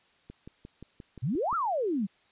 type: click train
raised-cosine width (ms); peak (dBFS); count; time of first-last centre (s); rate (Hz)
3; -31; 8; 0.3-1.528; 5.7
type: exponential two-way sweep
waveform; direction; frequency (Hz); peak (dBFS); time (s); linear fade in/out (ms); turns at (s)
sine; up then down; 106.5 to 1405 to 180.7; -26; 1.22-2.07; 20; 1.55
effects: white hiss -65 dBFS RMS until 2.31 s + resampled to 8000 Hz